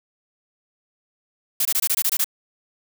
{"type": "noise bursts", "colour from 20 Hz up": "blue", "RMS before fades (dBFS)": -20, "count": 9, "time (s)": [1.6, 2.244], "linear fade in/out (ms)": 5, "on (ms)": 52, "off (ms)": 22, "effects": []}